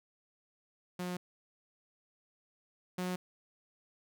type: tone pair in turn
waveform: sawtooth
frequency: 179.5 / 181.69 Hz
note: F3 / F#3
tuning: +48 / -31 cents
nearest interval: unison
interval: 21 cents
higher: second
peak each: -32 / -30 dBFS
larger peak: second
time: 0.99-1.17 / 2.98-3.16 s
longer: neither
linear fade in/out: 5 ms
effects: none